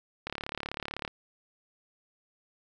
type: click train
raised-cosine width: 0.3 ms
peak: -18 dBFS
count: 30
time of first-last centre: 0.27-1.078 s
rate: 35.9 Hz
effects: none